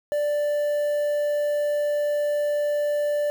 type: tone with quantisation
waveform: triangle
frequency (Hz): 587.3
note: D5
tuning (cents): 0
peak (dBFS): -19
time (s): 0.12-3.3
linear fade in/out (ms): 0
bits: 7
effects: none